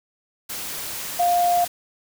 sine tone in noise, 703 Hz, F5, 11 cents sharp, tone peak -16 dBFS, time 1.19-1.65 s, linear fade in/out 10 ms, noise white, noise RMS -31 dBFS, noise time 0.49-1.68 s, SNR +12 dB, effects none

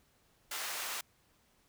pink high-pass noise, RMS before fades -39 dBFS, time 0.51-1.01 s, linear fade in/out 5 ms, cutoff 960 Hz, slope 12 dB/octave, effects pink hiss -70 dBFS RMS until 1.68 s

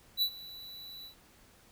square tone with ADSR envelope, 3951 Hz, B7, in tune, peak -25 dBFS, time 0.17-1.15 s, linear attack 50 ms, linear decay 75 ms, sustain -20 dB, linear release 100 ms, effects pink hiss -61 dBFS RMS until 1.71 s

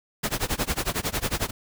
pink noise with tremolo, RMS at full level -24 dBFS, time 0.23-1.51 s, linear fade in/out 10 ms, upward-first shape sine, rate 11 Hz, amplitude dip 95%, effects none

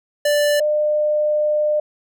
square / sine tone pair in turn, 587.3 / 602.1 Hz, D5 / D5, 0 / +43 cents, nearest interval unison, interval 43 cents, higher second, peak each -15 dBFS, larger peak neither, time 0.25-0.6 / 0.6-1.8 s, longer second, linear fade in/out 5 ms, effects none

